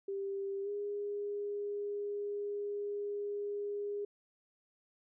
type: tone with pitch glide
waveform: sine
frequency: 394 to 409.1 Hz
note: G4 to G#4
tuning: +9 to -26 cents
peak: -35 dBFS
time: 0.08-4.05 s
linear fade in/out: 5 ms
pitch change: +65 cents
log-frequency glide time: 0.63-0.69 s
effects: none

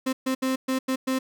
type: tone bursts at uneven times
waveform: 35% pulse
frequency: 261.6 Hz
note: C4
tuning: in tune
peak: -21 dBFS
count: 6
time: 0.06-0.13 / 0.26-0.35 / 0.42-0.56 / 0.68-0.79 / 0.88-0.96 / 1.07-1.19 s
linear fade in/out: 10 ms
effects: none

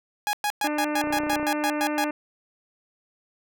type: tone bursts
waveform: sawtooth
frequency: 830.6 Hz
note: G#5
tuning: in tune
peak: -19 dBFS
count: 11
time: 0.27-2.041 s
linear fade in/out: 0 ms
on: 61 ms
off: 110 ms
type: harmonic tone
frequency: 299.5 Hz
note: D4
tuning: 34 cents sharp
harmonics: 1 / 2 / 3 / 4 / 5 / 6 / 7 / 8 / 9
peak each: -27 / -31 / -35 / -38 / -39 / -40 / -42 / -43 / -43 dBFS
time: 0.64-2.11 s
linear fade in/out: 5 ms
type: click train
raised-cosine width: 1 ms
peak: -21 dBFS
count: 13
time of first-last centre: 1.04-1.43 s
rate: 30.8 Hz
effects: none

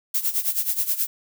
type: noise with tremolo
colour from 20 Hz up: violet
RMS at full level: -21 dBFS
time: 0.14-1.07 s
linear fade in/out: 5 ms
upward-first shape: sine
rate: 9.4 Hz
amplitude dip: 80%
effects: none

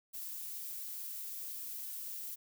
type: noise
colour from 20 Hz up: violet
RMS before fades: -43 dBFS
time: 0.13-2.36 s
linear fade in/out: 20 ms
effects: none

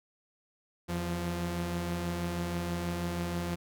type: tone pair together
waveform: sawtooth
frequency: 83.9 / 174.02 Hz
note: E2 / F3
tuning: +31 / -6 cents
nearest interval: octave + minor second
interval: 1263 cents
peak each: -33 / -29 dBFS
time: 0.88-3.56 s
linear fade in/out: 20 ms
effects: none

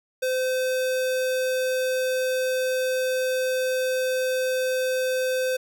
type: tone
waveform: square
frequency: 514 Hz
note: C5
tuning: 31 cents flat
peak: -23 dBFS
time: 0.22-5.57 s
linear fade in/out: 10 ms
effects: none

